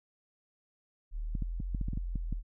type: linear two-way sweep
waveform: sine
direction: up then down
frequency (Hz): 37.03 to 45.82 to 39.6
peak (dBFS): -33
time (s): 1.11-2.43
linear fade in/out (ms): 50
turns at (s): 1.79
type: clicks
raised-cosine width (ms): 5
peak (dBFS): -24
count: 10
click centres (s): 1.352 / 1.423 / 1.602 / 1.748 / 1.813 / 1.884 / 1.933 / 1.974 / 2.157 / 2.326
effects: none